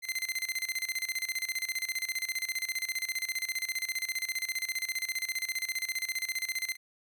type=tone with tremolo; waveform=sawtooth; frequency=2070 Hz; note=C7; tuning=19 cents flat; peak=-26 dBFS; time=0.02-6.77 s; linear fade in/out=50 ms; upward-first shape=square; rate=15 Hz; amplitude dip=80%; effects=none